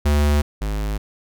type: tone pair in turn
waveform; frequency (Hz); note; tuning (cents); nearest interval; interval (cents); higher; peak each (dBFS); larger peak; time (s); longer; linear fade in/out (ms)
square; 73.42 / 51.92; D2 / G#1; 0 / 0; tritone; 600; first; -15 / -22; first; 0.05-0.42 / 0.61-0.98; neither; 10
effects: none